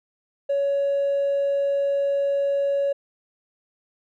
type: tone with hard clipping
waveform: sine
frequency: 560 Hz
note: C#5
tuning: 18 cents sharp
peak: -20 dBFS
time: 0.49-2.93 s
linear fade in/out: 10 ms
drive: 1 dB
effects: none